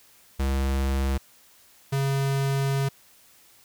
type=tone pair in turn; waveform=square; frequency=67.5 / 137.2 Hz; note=C#2 / C#3; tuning=-45 / -17 cents; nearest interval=octave; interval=1228 cents; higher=second; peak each=-23 dBFS; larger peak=neither; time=0.39-1.18 / 1.92-2.89 s; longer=second; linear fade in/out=10 ms; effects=white hiss -56 dBFS RMS until 3.64 s